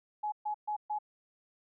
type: tone bursts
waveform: sine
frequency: 843 Hz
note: G#5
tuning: 26 cents sharp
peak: -31 dBFS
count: 4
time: 0.23-0.988 s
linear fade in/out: 10 ms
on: 92 ms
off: 130 ms
effects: none